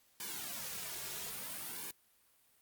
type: noise with flanger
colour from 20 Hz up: white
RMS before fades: -43 dBFS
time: 0.2-1.91 s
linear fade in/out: 2 ms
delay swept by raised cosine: 1.5 to 3.9 ms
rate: 0.6 Hz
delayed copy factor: -0.9
effects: white hiss -70 dBFS RMS until 2.61 s + Opus 48 kbps